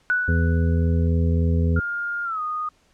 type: tone with exponential decay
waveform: sine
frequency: 1480 Hz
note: F#6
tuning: in tune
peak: -16 dBFS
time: 0.1-1.07 s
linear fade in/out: 0 ms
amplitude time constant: 210 ms
type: harmonic tone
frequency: 83.5 Hz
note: E2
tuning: 23 cents sharp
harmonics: 1 / 2 / 3 / 5 / 6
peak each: -18 / -24 / -28 / -32 / -34 dBFS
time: 0.28-1.8 s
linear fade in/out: 5 ms
type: tone with pitch glide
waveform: sine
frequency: 1411 to 1235.5 Hz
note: F6 to D#6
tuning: +17 to -13 cents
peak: -24 dBFS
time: 1.76-2.69 s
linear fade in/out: 5 ms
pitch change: -230 cents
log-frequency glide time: 2.24-2.41 s
effects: pink hiss -61 dBFS RMS until 2.93 s + low-pass 8000 Hz 12 dB/octave